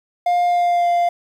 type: tone with pitch glide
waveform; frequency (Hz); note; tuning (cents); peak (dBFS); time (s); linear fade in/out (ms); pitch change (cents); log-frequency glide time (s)
triangle; 706 to 696.3; F5 to F5; +19 to -5; -12; 0.26-1.09; 5; -24; 0.46-0.88
effects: 8-bit